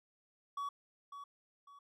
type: tone with echo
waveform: triangle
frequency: 1130 Hz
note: C#6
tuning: 33 cents sharp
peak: -35 dBFS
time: 0.57-0.69 s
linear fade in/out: 5 ms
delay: 550 ms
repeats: 2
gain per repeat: -9 dB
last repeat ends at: 1.79 s
effects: none